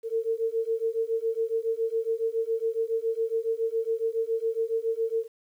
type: beating tone pair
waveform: sine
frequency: 449.2 / 456.4 Hz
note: A4 / A#4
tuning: +36 / -37 cents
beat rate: 7.2 Hz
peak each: -28 dBFS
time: 0.03-5.28 s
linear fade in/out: 50 ms
effects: 10-bit